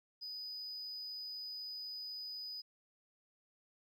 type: tone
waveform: sine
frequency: 4978 Hz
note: D#8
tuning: in tune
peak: -40 dBFS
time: 0.21-2.62 s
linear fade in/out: 20 ms
effects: tanh soft clip ceiling -41 dBFS + 13-bit